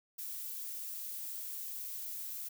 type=noise; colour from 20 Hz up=violet; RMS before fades=-42 dBFS; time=0.18-2.49 s; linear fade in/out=10 ms; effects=none